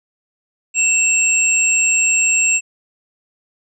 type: tone pair together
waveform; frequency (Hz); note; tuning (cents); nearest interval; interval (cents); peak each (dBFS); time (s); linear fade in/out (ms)
sine; 2668 / 7563; E7 / A#8; +20 / +24; octave + tritone; 1804; -15; 0.74-2.61; 50
effects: none